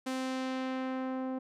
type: tone with low-pass filter sweep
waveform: sawtooth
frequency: 260.3 Hz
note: C4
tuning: 9 cents flat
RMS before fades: -35 dBFS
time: 0.06-1.39 s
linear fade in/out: 10 ms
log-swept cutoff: 11000 to 790 Hz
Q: 0.73
effects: none